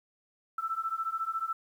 sine beating tone pair, 1318.5 / 1332.5 Hz, E6 / E6, 0 / +18 cents, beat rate 14 Hz, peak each -34 / -33 dBFS, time 0.58-1.53 s, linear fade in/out 5 ms, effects 10-bit

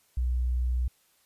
sine tone, 61.74 Hz, B1, in tune, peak -24 dBFS, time 0.17-0.88 s, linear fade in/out 5 ms, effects white hiss -66 dBFS RMS until 1.25 s + resampled to 32000 Hz

